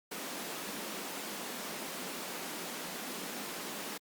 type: high-pass noise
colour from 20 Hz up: pink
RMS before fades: -41 dBFS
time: 0.11-3.98 s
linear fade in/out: 10 ms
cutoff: 180 Hz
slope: 48 dB/octave
effects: Opus 48 kbps